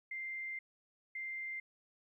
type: tone bursts at uneven times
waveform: sine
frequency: 2093 Hz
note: C7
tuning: in tune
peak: -39 dBFS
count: 2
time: 0.11-0.59 / 1.15-1.6 s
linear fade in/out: 5 ms
effects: 13-bit

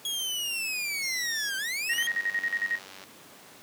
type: linear two-way sweep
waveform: sawtooth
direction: down then up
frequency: 3329 to 1537 to 3267 Hz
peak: -26 dBFS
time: 0.05-2.07 s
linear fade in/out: 2 ms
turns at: 1.57 s
type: tone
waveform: sine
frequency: 5588 Hz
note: F8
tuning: in tune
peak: -33 dBFS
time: 1.02-1.5 s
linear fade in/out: 20 ms
type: tone with tremolo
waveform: sine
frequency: 1877 Hz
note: A#6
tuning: 11 cents sharp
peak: -24 dBFS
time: 1.89-2.79 s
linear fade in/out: 10 ms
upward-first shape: square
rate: 11 Hz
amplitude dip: 75%
type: click train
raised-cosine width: 0.2 ms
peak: -27 dBFS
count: 108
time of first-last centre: 1.92-3.038 s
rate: 95.7 Hz
effects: pink hiss -50 dBFS RMS until 3.62 s + high-pass 200 Hz 12 dB/octave

